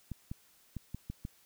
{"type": "clicks", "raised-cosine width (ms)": 5, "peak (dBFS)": -26, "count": 6, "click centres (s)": [0.117, 0.315, 0.767, 0.946, 1.1, 1.251], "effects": ["white hiss -65 dBFS RMS until 1.45 s"]}